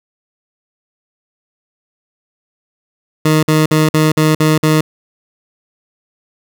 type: tone bursts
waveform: 20% pulse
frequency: 155.56 Hz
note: D#3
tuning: in tune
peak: -4 dBFS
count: 7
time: 3.25-4.81 s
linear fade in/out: 5 ms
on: 180 ms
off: 50 ms
effects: none